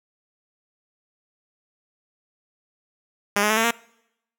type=tone with pitch steps; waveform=5% pulse; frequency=203.5 / 210.6 / 217.9 / 225.4 / 233.2 Hz; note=G#3 / G#3 / A3 / A3 / A#3; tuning=-35 / +24 / -17 / +42 / +1 cents; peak=-7 dBFS; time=3.36-3.71 s; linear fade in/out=5 ms; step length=70 ms; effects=noise-tail reverb RT60 0.8 s tail -24 dB re dry